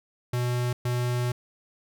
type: tone bursts at uneven times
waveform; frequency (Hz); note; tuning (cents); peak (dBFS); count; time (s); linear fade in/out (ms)
square; 122.8; B2; -9; -25; 2; 0.33-0.73 / 0.85-1.32; 5
effects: none